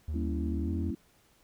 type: tone with pitch glide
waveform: triangle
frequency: 76.5 to 83.91 Hz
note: D#2 to E2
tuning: -29 to +31 cents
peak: -29 dBFS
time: 0.08-0.91 s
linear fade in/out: 5 ms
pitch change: +160 cents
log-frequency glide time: 0.6-0.72 s
type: chord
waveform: sine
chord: G diminished seventh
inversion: none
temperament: equal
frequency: 196 / 233.1 / 277.2 / 329.6 Hz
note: G3 / Bb3 / Db4 / Fb4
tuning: 0 / 0 / 0 / 0 cents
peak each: -38 dBFS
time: 0.14-0.95 s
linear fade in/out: 5 ms
effects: pink hiss -65 dBFS RMS until 1.43 s